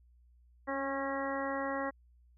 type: harmonic tone with a mistuned harmonic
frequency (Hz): 273.1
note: C#4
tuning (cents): -26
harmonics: 1 / 2 / 3 / 4 / 5 / 6 / 7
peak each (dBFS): -39 / -37 / -41 / -40 / -45 / -45 / -42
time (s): 0.67-1.91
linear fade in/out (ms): 20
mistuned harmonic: 1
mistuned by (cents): +16
effects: added 60 Hz sine -60 dBFS peak until 2.37 s